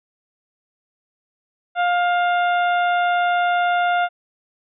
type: harmonic tone with a mistuned harmonic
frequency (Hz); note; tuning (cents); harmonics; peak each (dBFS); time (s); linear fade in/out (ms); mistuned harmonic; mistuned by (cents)
706; F5; +19; 1 / 2 / 3 / 4 / 5; -17 / -22 / -32 / -34 / -35; 1.75-4.09; 50; 4; -26
effects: none